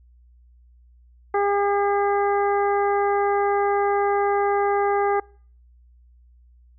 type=harmonic tone; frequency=404 Hz; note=G#4; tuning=48 cents flat; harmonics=1 / 2 / 3 / 4 / 5; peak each=-21 / -22 / -28 / -33 / -35 dBFS; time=1.34-5.2 s; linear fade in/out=5 ms; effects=noise-tail reverb RT60 0.5 s tail -26 dB re dry + added 60 Hz sine -50 dBFS peak until 6.78 s